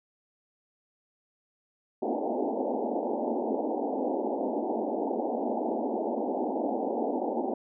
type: band-pass noise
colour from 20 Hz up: pink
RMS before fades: -30 dBFS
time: 2.02-7.54 s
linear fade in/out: 5 ms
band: 220 to 880 Hz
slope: 96 dB/octave
effects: none